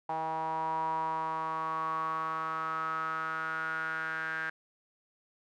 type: tone with band-pass filter sweep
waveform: sawtooth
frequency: 160 Hz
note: D#3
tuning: 49 cents sharp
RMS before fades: -34 dBFS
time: 0.09-4.5 s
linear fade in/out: 5 ms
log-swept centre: 860 to 1600 Hz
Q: 9.2
effects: none